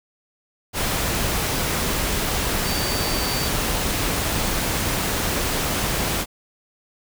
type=tone in noise; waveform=sine; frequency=4600 Hz; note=D8; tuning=37 cents flat; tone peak=-29 dBFS; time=2.63-3.51 s; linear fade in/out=50 ms; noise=pink; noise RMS=-23 dBFS; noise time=0.73-6.26 s; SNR=-9 dB; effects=none